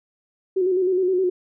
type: tone with vibrato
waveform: sine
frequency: 370 Hz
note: F#4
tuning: in tune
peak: -17 dBFS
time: 0.56-1.3 s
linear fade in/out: 10 ms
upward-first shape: square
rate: 9.6 Hz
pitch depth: 46 cents each way
effects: none